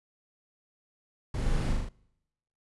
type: noise with echo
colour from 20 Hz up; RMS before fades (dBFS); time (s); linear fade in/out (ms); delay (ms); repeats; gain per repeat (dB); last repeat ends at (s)
brown; -31; 1.34-1.73; 5; 40; 4; -2; 1.89
effects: noise-tail reverb RT60 0.9 s tail -26 dB re dry + resampled to 24000 Hz